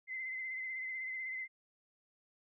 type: tone with vibrato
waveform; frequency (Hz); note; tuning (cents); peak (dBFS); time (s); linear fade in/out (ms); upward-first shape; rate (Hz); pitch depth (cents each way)
sine; 2059; C7; -28; -38; 0.07-1.48; 50; triangle; 16; 42
effects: none